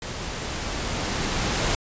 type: noise with level ramp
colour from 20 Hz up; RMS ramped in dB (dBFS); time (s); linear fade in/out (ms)
pink; -33 to -23; 0.02-1.75; 2
effects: resampled to 16000 Hz